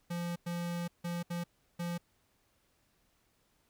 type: tone bursts at uneven times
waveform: square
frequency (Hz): 172.7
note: F3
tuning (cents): -19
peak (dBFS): -35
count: 5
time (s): 0.1-0.36 / 0.46-0.88 / 1.04-1.23 / 1.3-1.44 / 1.79-1.98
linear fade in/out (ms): 10
effects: pink hiss -73 dBFS RMS until 3.69 s